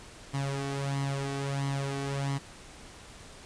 sawtooth tone with flanger, 138.59 Hz, C#3, in tune, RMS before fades -32 dBFS, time 0.33-2.39 s, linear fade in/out 20 ms, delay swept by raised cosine 0.97 to 2.67 ms, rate 1.5 Hz, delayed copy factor +0.65, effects pink hiss -49 dBFS RMS until 3.45 s + resampled to 22050 Hz

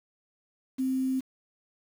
sine tone with quantisation, 261.6 Hz, C4, in tune, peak -25 dBFS, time 0.78-1.21 s, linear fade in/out 20 ms, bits 8, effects none

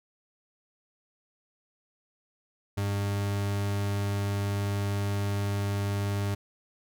40% pulse tone, 100.7 Hz, G2, 47 cents sharp, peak -26 dBFS, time 2.77-6.35 s, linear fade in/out 10 ms, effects none

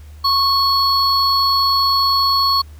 triangle tone pair together, 1100 / 4385 Hz, C#6 / C#8, -14 / -20 cents, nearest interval 2 octaves, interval 2394 cents, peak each -14 dBFS, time 0.24-2.62 s, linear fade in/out 10 ms, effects added 75 Hz sine -35 dBFS peak until 2.79 s + pink hiss -51 dBFS RMS until 2.79 s

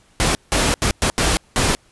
pink noise bursts at uneven times, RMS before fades -17 dBFS, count 6, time 0.2-0.35 / 0.52-0.74 / 0.82-0.91 / 1.02-1.1 / 1.18-1.37 / 1.56-1.75 s, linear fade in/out 0 ms, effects pink hiss -55 dBFS RMS until 1.91 s + resampled to 24000 Hz

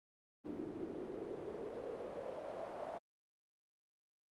pink noise with band-pass filter sweep, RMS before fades -45 dBFS, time 0.44-2.99 s, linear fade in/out 20 ms, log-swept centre 300 to 680 Hz, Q 4.2, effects Opus 32 kbps

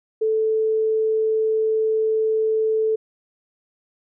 sine tone, 438.8 Hz, A4, 5 cents flat, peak -17 dBFS, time 0.21-2.96 s, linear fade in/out 10 ms, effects none

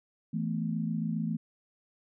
sine chord, E suspended fourth, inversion none, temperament just, 164.81 / 219.8 / 247.2 Hz, E3 / A3 / B3, 0 / -2 / +2 cents, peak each -32 / -32 / -38 dBFS, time 0.33-1.37 s, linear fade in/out 10 ms, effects none

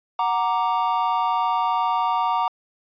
triangle chord, Gb augmented, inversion none, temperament equal, 740 / 932.3 / 1174.7 Hz, Gb5 / Bb5 / D6, 0 / 0 / 0 cents, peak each -23 / -20 / -23 dBFS, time 0.19-2.48 s, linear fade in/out 2 ms, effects resampled to 11025 Hz

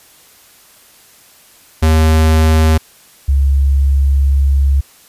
square / sine tone pair in turn, 79.1 / 68.94 Hz, D#2 / C#2, +29 / -9 cents, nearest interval major second, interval 238 cents, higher first, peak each -8 dBFS, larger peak neither, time 1.82-2.78 / 3.28-4.81 s, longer second, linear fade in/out 10 ms, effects white hiss -45 dBFS RMS until 5.08 s + resampled to 32000 Hz

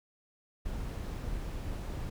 brown noise, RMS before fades -37 dBFS, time 0.65-2.1 s, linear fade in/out 10 ms, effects none

